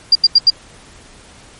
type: tone bursts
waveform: sine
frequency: 4779 Hz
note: D8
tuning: 29 cents sharp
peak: -4 dBFS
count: 4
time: 0.12-0.501 s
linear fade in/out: 5 ms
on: 33 ms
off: 83 ms
effects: pink hiss -42 dBFS RMS until 1.59 s + MP3 48 kbps